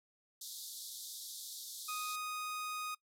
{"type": "band-pass noise", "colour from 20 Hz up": "pink", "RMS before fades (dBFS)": -47, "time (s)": [0.41, 2.16], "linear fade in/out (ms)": 5, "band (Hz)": [3500, 15000], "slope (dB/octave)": 96}
{"type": "tone", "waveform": "sawtooth", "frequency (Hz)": 1244.5, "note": "D#6", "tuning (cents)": 0, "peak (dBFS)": -35, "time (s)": [1.88, 2.95], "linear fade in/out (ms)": 10}
{"effects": ["noise-tail reverb RT60 0.1 s tail -21 dB re dry"]}